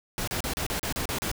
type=noise bursts; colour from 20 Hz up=pink; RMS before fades=-30 dBFS; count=9; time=0.18-1.315 s; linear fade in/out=0 ms; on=95 ms; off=35 ms; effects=none